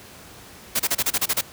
white noise bursts, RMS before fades -21 dBFS, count 9, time 0.75-1.413 s, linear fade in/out 10 ms, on 47 ms, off 30 ms, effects pink hiss -44 dBFS RMS until 1.52 s + high-pass 60 Hz 12 dB/octave

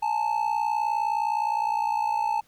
triangle ring-modulated tone, 871 Hz, A5, 18 cents flat, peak -18 dBFS, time 0.02-2.41 s, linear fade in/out 10 ms, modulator 29.8 Hz, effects pink hiss -62 dBFS RMS until 2.47 s

